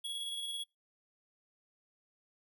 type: tone with tremolo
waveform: square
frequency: 3341 Hz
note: G#7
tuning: 10 cents sharp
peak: -37 dBFS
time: 0.04-0.64 s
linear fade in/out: 10 ms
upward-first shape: square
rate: 18 Hz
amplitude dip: 25%
effects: noise-tail reverb RT60 0.2 s tail -25 dB re dry